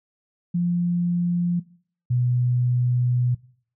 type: tone pair in turn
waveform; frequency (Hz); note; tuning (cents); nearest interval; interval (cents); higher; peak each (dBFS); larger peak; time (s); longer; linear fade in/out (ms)
sine; 174.61 / 123.47; F3 / B2; 0 / 0; tritone; 600; first; -19 / -18; second; 0.54-1.6 / 2.1-3.35; second; 10
effects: noise-tail reverb RT60 0.5 s tail -20 dB re dry